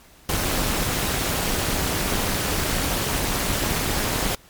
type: noise with amplitude modulation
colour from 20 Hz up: pink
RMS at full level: -20 dBFS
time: 0.29-4.35 s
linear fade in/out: 2 ms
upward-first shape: sine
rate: 221 Hz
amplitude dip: 75%
effects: pink hiss -51 dBFS RMS until 4.49 s + MP3 96 kbps